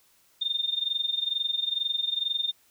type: tone with amplitude modulation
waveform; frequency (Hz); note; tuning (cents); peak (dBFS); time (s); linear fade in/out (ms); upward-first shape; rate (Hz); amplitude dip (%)
sine; 3634; A#7; -45; -22; 0.41-2.52; 10; sine; 22.2; 85
effects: white hiss -63 dBFS RMS until 2.7 s